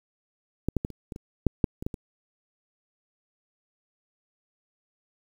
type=clicks; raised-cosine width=3 ms; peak=-12 / -11 / -15 / -28 / -22 / -25 / -7 / -7 / -21 / -15 / -22 dBFS; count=11; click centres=0.686 / 0.767 / 0.849 / 0.903 / 1.122 / 1.161 / 1.467 / 1.642 / 1.825 / 1.865 / 1.942 s; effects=8-bit